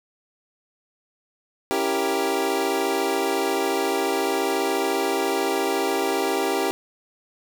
25% pulse chord, C# diminished seventh, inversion none, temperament equal with one note detuned, 277.2 / 331.5 / 392 / 466.2 Hz, C#4 / E4 / G4 / Bb4, 0 / +10 / 0 / 0 cents, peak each -26 / -25 / -20 / -25 dBFS, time 1.71-6.71 s, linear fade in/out 0 ms, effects none

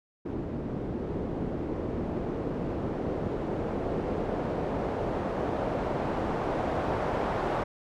white noise with low-pass filter sweep, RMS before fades -31 dBFS, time 0.25-7.64 s, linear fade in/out 10 ms, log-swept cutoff 310 to 780 Hz, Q 1.1, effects none

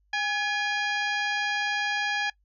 harmonic tone with a mistuned harmonic, 815 Hz, G#5, 33 cents flat, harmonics 1 / 2 / 3 / 4 / 5 / 6 / 7 / 8, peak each -31 / -27 / -32 / -36 / -42 / -39 / -48 / -49 dBFS, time 0.13-2.3 s, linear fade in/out 5 ms, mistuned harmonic 2, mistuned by +71 cents, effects noise-tail reverb RT60 0.1 s tail -23 dB re dry + added 50 Hz sine -64 dBFS peak until 2.44 s

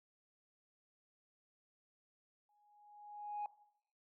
sine tone with exponential growth, 830.6 Hz, G#5, in tune, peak -35 dBFS, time 2.49-3.46 s, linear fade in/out 2 ms, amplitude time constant 210 ms, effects noise-tail reverb RT60 0.7 s tail -18 dB re dry + tanh soft clip ceiling -35 dBFS

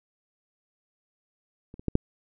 clicks, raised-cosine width 3 ms, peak -30 / -29 / -13 / -7 dBFS, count 4, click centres 1.741 / 1.795 / 1.883 / 1.954 s, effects none

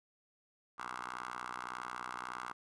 10% pulse ring-modulated tone, 61.74 Hz, B1, in tune, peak -30 dBFS, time 0.78-2.53 s, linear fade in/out 10 ms, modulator 1180 Hz, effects resampled to 24000 Hz

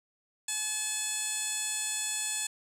15% pulse tone with band-pass filter, 859 Hz, A5, 42 cents flat, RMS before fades -33 dBFS, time 0.48-2.47 s, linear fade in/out 5 ms, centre 7300 Hz, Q 2.5, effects none

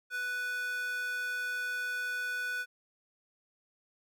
square tone with high-pass filter, 494.7 Hz, B4, 3 cents sharp, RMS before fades -35 dBFS, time 0.1-2.66 s, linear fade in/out 50 ms, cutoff 1600 Hz, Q 5.6, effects none

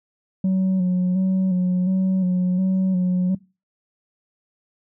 sine tone with vibrato, 185 Hz, F#3, in tune, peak -14 dBFS, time 0.44-3.35 s, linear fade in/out 5 ms, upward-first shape square, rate 1.4 Hz, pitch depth 32 cents each way, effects noise-tail reverb RT60 0.3 s tail -23 dB re dry + tanh soft clip ceiling -16 dBFS

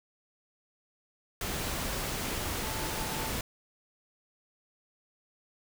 sine tone in noise, 880 Hz, A5, in tune, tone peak -42 dBFS, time 2.63-3.29 s, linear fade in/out 2 ms, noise pink, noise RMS -34 dBFS, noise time 1.41-3.41 s, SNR -11 dB, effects none

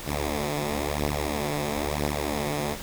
5% pulse beating tone pair, 73 / 74 Hz, D2 / D2, -10 / +14 cents, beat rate 1 Hz, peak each -18 dBFS, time 0.05-2.77 s, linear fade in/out 50 ms, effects pink hiss -38 dBFS RMS until 2.82 s

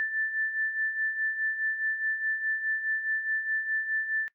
sine beating tone pair, 1760 / 1764.8 Hz, A6 / A6, 0 / +5 cents, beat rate 4.8 Hz, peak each -35 / -28 dBFS, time 0-4.28 s, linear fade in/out 0 ms, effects noise-tail reverb RT60 0.1 s tail -20 dB re dry

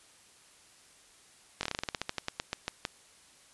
slowing click train, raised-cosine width 0.2 ms, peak -14 dBFS, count 18, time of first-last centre 1.61-2.851 s, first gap 21 ms, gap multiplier 1.14, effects white hiss -59 dBFS RMS until 3.53 s + resampled to 24000 Hz

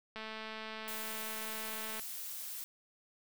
click train, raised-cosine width 0.3 ms, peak -28 dBFS, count 403, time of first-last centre 0.16-1.996 s, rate 219 Hz
blue noise, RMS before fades -43 dBFS, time 0.88-2.64 s, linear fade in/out 0 ms
effects none

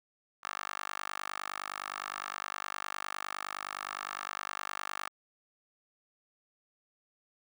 10% pulse tone with high-pass filter, 49.74 Hz, G1, 26 cents sharp, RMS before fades -40 dBFS, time 0.43-5.09 s, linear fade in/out 10 ms, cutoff 1200 Hz, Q 2.6, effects none

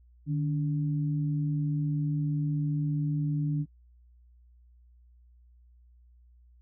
sine tone pair together, 150.5 / 285.5 Hz, D3 / D4, +43 / -49 cents, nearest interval major seventh, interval 1108 cents, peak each -26 / -34 dBFS, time 0.26-3.66 s, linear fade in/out 50 ms, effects noise-tail reverb RT60 0.1 s tail -21 dB re dry + added 60 Hz sine -55 dBFS peak until 6.61 s

